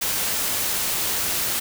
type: noise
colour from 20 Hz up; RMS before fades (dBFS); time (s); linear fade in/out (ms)
white; -24; 0.01-1.6; 10
effects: none